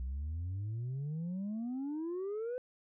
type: exponential sweep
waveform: sine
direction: up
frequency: 61 to 510 Hz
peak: -33 dBFS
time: 0-2.58 s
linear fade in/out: 0 ms
effects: tanh soft clip ceiling -34 dBFS